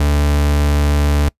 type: tone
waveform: 40% pulse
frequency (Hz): 72.9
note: D2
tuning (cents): -12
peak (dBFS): -11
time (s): 0-1.29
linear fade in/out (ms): 5
effects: noise-tail reverb RT60 0.1 s tail -24 dB re dry + resampled to 32000 Hz